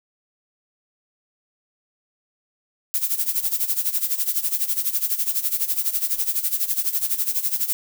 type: noise with tremolo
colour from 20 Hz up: violet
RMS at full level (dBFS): -20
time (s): 2.94-7.73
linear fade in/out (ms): 0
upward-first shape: sine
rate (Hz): 12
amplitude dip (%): 80
effects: none

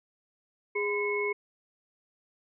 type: tone cluster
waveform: sine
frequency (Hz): 412.1 / 1013 / 2186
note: G#4 / B5 / C#7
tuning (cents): -13 / +44 / -25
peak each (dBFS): -29 / -37 / -31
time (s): 0.75-1.33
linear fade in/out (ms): 10
effects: none

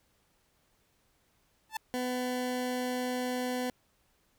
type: tone with exponential growth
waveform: sawtooth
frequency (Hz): 880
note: A5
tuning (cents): 0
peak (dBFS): -26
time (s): 1.69-1.77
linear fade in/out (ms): 5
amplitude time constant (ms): 17
type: tone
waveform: 20% pulse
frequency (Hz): 250.5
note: B3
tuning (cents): +25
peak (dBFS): -26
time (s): 1.94-3.7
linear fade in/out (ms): 0
effects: pink hiss -71 dBFS RMS until 4.38 s

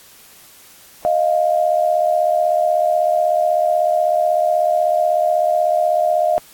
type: tone pair together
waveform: sine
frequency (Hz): 622.3 / 698.5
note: D#5 / F5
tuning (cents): 0 / 0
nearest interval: major second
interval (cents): 200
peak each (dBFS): -16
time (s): 1.05-6.38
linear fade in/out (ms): 0
effects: white hiss -45 dBFS RMS until 6.53 s + AAC 64 kbps

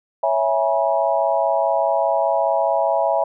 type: chord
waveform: sine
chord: C# minor seventh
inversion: none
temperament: equal with one note detuned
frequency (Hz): 554.4 / 659.3 / 830.6 / 966.3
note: C#5 / E5 / G#5 / B5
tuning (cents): 0 / 0 / 0 / -38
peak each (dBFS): -22 / -19 / -22 / -24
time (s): 0.23-3.24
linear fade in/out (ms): 5
effects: none

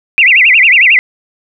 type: tone with vibrato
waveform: sine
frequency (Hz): 2349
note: D7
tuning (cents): 0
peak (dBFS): -3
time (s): 0.18-0.99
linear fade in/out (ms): 0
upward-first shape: sine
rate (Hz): 11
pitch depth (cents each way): 300
effects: none

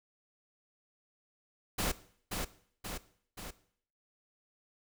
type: noise with echo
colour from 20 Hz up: pink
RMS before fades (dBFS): -32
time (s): 1.78-1.92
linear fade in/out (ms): 10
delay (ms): 530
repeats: 3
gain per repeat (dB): -4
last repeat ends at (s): 3.51
effects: noise-tail reverb RT60 0.6 s tail -17 dB re dry

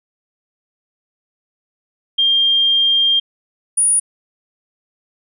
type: tone pair in turn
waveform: sine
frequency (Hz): 3200 / 9653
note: G7 / D9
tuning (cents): +35 / +46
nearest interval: octave + perfect fifth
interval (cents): 1911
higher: second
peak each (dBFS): -11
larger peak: neither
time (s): 2.18-3.2 / 3.77-4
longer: first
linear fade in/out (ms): 10
effects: none

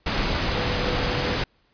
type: tone in noise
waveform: sine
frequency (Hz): 493.9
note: B4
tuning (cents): 0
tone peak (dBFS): -31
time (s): 0.55-1.36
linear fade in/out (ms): 5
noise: pink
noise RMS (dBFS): -24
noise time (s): 0.06-1.44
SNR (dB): -10
effects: pink hiss -64 dBFS RMS until 1.73 s + resampled to 11025 Hz

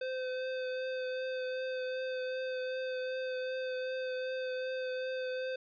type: tone with vibrato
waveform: square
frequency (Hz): 514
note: C5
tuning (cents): -31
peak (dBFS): -35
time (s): 0.01-5.56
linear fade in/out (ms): 5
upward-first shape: triangle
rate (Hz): 2.6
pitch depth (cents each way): 17
effects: resampled to 11025 Hz

